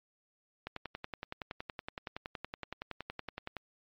click train, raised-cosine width 0.3 ms, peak -22 dBFS, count 32, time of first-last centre 0.67-3.567 s, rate 10.7 Hz, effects low-pass 4000 Hz 12 dB/octave + MP3 48 kbps

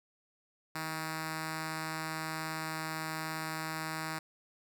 5% pulse tone with notch filter, 158.8 Hz, D#3, 36 cents sharp, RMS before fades -38 dBFS, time 0.75-4.19 s, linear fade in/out 5 ms, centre 520 Hz, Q 1.7, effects none

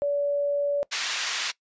sine tone, 573 Hz, D5, 43 cents flat, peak -22 dBFS, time 0.02-0.83 s, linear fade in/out 0 ms
pink band-pass noise, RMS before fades -29 dBFS, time 0.91-1.52 s, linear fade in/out 20 ms, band 1800 to 6700 Hz, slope 12 dB/octave
effects noise-tail reverb RT60 0.1 s tail -20 dB re dry + resampled to 16000 Hz

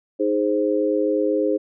sine chord, Ab major, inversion second, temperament equal, 311.1 / 415.3 / 523.3 Hz, Eb4 / Ab4 / C5, 0 / 0 / 0 cents, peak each -22 dBFS, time 0.19-1.58 s, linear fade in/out 20 ms, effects none

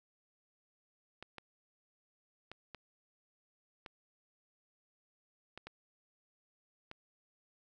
clicks, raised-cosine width 0.3 ms, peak -30 dBFS, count 8, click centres 1.226 / 1.383 / 2.516 / 2.747 / 3.862 / 5.576 / 5.67 / 6.914 s, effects none

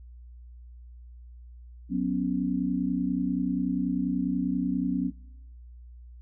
sine chord, F# suspended fourth, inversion none, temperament equal with one note detuned, 182.66 / 246.9 / 277.2 Hz, F#3 / B3 / C#4, -22 / 0 / 0 cents, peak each -29 dBFS, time 1.89-5.12 s, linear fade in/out 50 ms, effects noise-tail reverb RT60 1.0 s tail -26 dB re dry + added 60 Hz sine -44 dBFS peak until 6.21 s

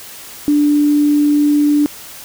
sine tone, 293.7 Hz, D4, in tune, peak -9 dBFS, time 0.48-1.86 s, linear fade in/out 0 ms, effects white hiss -34 dBFS RMS until 2.24 s

